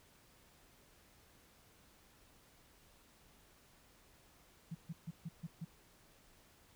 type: tone bursts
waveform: sine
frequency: 164.81 Hz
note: E3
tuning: in tune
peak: -40 dBFS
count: 6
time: 4.71-5.65 s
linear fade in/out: 10 ms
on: 40 ms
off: 140 ms
effects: pink hiss -66 dBFS RMS until 6.75 s